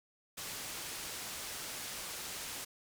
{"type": "low-pass noise", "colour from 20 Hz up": "white", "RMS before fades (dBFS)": -43, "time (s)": [0.37, 2.65], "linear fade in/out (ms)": 10, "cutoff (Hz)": 10000, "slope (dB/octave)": 12, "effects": []}